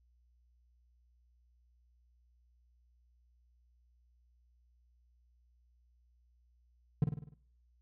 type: tone with echo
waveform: triangle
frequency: 146.83 Hz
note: D3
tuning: in tune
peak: -21 dBFS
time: 7.02-7.04 s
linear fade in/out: 2 ms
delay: 50 ms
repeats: 6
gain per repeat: -5 dB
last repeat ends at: 7.34 s
effects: noise-tail reverb RT60 0.6 s tail -20 dB re dry + added 60 Hz sine -66 dBFS peak until 7.81 s